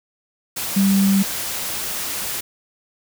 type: tone in noise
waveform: sine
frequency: 196 Hz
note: G3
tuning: in tune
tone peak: -13 dBFS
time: 0.76-1.23 s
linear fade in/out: 10 ms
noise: white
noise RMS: -26 dBFS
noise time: 0.56-2.41 s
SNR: +10 dB
effects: none